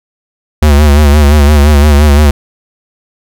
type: tone with vibrato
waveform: square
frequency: 73.42 Hz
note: D2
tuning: in tune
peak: -3 dBFS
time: 0.62-2.31 s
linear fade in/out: 5 ms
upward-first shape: sine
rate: 5.8 Hz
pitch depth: 68 cents each way
effects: none